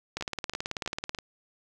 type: two click trains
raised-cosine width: 0.2 ms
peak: -18 / -14 dBFS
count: 4 / 19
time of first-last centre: 0.21-1.187 / 0.17-1.148 s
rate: 3.07 / 18.4 Hz
effects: none